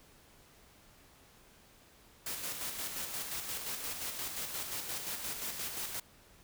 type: noise with tremolo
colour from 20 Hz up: white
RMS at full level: -38 dBFS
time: 2.26-6 s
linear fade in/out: 5 ms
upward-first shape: square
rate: 5.7 Hz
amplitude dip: 40%
effects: pink hiss -61 dBFS RMS until 6.43 s